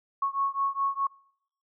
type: beating tone pair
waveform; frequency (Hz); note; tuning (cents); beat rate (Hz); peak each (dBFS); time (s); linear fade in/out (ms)
sine; 1100 / 1104.8; C#6 / C#6; -14 / -6; 4.8; -28 / -29; 0.22-1.07; 5
effects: noise-tail reverb RT60 0.7 s tail -25 dB re dry